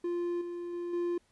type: tone with level steps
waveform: triangle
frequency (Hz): 348.1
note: F4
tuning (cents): -6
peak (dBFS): -28 / -34 / -32 / -27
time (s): 0.04-1.18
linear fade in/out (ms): 5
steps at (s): 0.41 / 0.73 / 0.93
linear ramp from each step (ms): 5
effects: pink hiss -70 dBFS RMS until 1.31 s + resampled to 24000 Hz